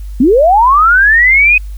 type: linear sweep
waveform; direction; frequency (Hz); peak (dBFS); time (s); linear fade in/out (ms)
sine; up; 223.9 to 2536; -4; 0.2-1.58; 5
effects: added 50 Hz sine -21 dBFS peak until 1.77 s + white hiss -47 dBFS RMS until 1.77 s